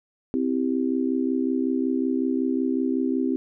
sine chord, C major, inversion none, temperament just, 261.6 / 327 / 392.4 Hz, C4 / E4 / G4, 0 / -14 / +2 cents, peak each -23 / -27 / -29 dBFS, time 0.34-3.36 s, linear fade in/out 0 ms, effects none

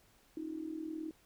sine tone with amplitude modulation, 316.4 Hz, D#4, 29 cents sharp, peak -35 dBFS, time 0.37-1.11 s, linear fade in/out 2 ms, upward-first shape sine, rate 39.3 Hz, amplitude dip 75%, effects pink hiss -67 dBFS RMS until 1.25 s

